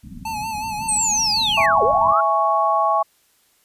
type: low-pass noise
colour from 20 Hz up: white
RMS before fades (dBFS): -37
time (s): 0.03-2.13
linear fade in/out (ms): 10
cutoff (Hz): 270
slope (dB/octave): 96
type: tone with vibrato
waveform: square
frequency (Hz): 868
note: A5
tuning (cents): -24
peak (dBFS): -25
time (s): 0.25-1.66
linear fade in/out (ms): 5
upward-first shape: sine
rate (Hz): 5.4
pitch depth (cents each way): 63
type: linear two-way sweep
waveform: sine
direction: down then up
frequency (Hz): 8660 to 392.8 to 1409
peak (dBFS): -17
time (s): 0.88-2.21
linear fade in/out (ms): 10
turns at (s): 1.83
type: chord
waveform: sine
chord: C# minor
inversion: first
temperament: equal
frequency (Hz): 659.3 / 830.6 / 1108.7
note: E5 / G#5 / C#6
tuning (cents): 0 / 0 / 0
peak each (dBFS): -21 / -20 / -18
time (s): 1.57-3.03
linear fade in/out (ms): 10
effects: white hiss -60 dBFS RMS until 3.64 s + resampled to 32000 Hz